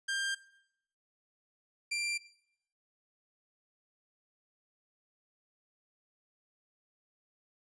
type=tone pair in turn; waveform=sawtooth; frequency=1592 / 2367 Hz; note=G6 / D7; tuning=+26 / +13 cents; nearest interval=perfect fifth; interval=687 cents; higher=second; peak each=-28 dBFS; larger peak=neither; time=0.08-0.35 / 1.91-2.18 s; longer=neither; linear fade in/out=10 ms; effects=noise-tail reverb RT60 0.7 s tail -18 dB re dry + resampled to 22050 Hz